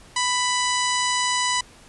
harmonic tone, 992 Hz, B5, 7 cents sharp, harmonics 1 / 2 / 3 / 4 / 5 / 6 / 7 / 8 / 9, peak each -24 / -27 / -29 / -30 / -31 / -32 / -32 / -33 / -34 dBFS, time 0.16-1.61 s, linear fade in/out 5 ms, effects pink hiss -49 dBFS RMS until 1.88 s + resampled to 24000 Hz

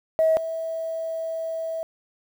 sine tone pair in turn, 641 / 650.7 Hz, E5 / E5, -49 / -23 cents, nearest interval unison, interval 26 cents, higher second, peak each -15 / -26 dBFS, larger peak first, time 0.19-0.37 / 0.37-1.83 s, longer second, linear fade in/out 0 ms, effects tanh soft clip ceiling -12 dBFS + 8-bit

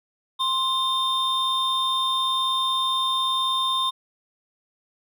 triangle tone pair together, 1050 / 3629 Hz, C6 / A#7, +6 / -47 cents, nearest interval octave + major sixth, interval 2147 cents, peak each -22 dBFS, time 0.39-3.91 s, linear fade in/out 20 ms, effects none

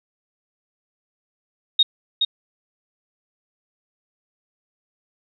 sine tone with echo, 3729 Hz, A#7, in tune, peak -11 dBFS, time 1.79-1.83 s, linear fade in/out 5 ms, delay 420 ms, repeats 1, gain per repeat -5 dB, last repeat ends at 2.25 s, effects none

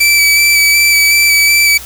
sawtooth tone with vibrato, 2310 Hz, D7, 29 cents flat, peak -3 dBFS, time 0-1.78 s, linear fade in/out 10 ms, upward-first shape square, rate 2.7 Hz, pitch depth 13 cents each way, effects added 64 Hz sine -35 dBFS peak until 1.85 s + white hiss -30 dBFS RMS until 1.85 s

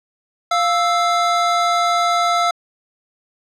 square tone pair together, 698.5 / 1318.5 Hz, F5 / E6, 0 / 0 cents, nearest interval major seventh, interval 1100 cents, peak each -18 dBFS, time 0.51-2.51 s, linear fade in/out 5 ms, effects low-pass 6000 Hz 12 dB/octave

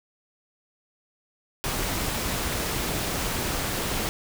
pink noise with amplitude modulation, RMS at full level -26 dBFS, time 1.64-4.09 s, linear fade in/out 0 ms, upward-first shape sine, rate 240 Hz, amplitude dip 45%, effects none

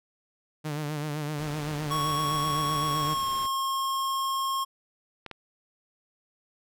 sawtooth tone with vibrato, 149.8 Hz, D3, 35 cents sharp, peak -26 dBFS, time 0.64-3.15 s, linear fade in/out 20 ms, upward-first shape sine, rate 7.8 Hz, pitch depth 59 cents each way
pink low-pass noise, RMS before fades -43 dBFS, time 1.38-3.47 s, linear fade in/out 10 ms, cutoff 7000 Hz, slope 12 dB/octave
square tone with pitch glide, 1108.7 to 1076.5 Hz, C#6 to C6, 0 to +49 cents, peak -27 dBFS, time 1.9-4.65 s, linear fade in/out 20 ms, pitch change -51 cents, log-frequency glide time 2.89-3.3 s
clicks, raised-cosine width 0.3 ms, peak -23 dBFS, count 2, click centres 5.263 / 5.313 s
effects none

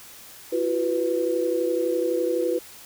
sine chord, E suspended second, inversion none, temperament equal with one note detuned, 338.1 / 370 / 493.9 Hz, E4 / F#4 / B4, +44 / 0 / 0 cents, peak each -26 / -27 / -24 dBFS, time 0.52-2.59 s, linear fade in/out 10 ms, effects white hiss -45 dBFS RMS until 2.85 s

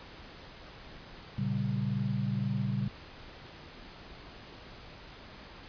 sine chord, G diminished, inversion first, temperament equal, 116.54 / 138.59 / 196 Hz, Bb2 / Db3 / G3, 0 / 0 / 0 cents, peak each -33 dBFS, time 1.38-2.88 s, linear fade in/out 5 ms, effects pink hiss -49 dBFS RMS until 5.68 s + resampled to 11025 Hz

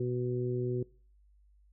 harmonic tone, 123.7 Hz, B2, 3 cents sharp, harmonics 1 / 2 / 3 / 4, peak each -33 / -40 / -32 / -45 dBFS, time 0-0.83 s, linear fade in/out 5 ms, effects noise-tail reverb RT60 0.4 s tail -23 dB re dry + added 50 Hz sine -60 dBFS peak until 1.72 s

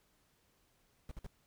brown noise bursts, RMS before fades -44 dBFS, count 3, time 1.09-1.266 s, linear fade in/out 2 ms, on 24 ms, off 52 ms, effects pink hiss -73 dBFS RMS until 1.46 s

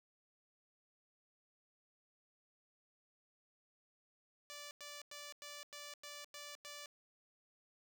5% pulse tone bursts, 584 Hz, D5, 10 cents flat, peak -37 dBFS, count 8, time 4.5-6.859 s, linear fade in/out 0 ms, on 210 ms, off 97 ms, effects none

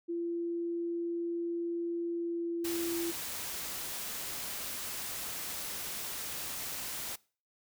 sine tone with pitch glide, 340.9 to 338.7 Hz, F4 to E4, -42 to +47 cents, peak -32 dBFS, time 0.08-3.12 s, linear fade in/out 20 ms, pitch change -11 cents, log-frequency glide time 2.09-2.69 s
white noise, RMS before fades -39 dBFS, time 2.64-7.16 s, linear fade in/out 10 ms
effects noise-tail reverb RT60 0.4 s tail -23 dB re dry

